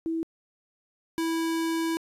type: tone pair in turn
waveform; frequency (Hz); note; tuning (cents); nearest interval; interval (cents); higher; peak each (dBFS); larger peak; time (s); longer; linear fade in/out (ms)
sine / square; 326.9 / 328.1; E4 / E4; -14 / -8; unison; 6; second; -26; neither; 0.06-0.23 / 1.18-1.97; second; 0
effects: resampled to 32000 Hz + 11-bit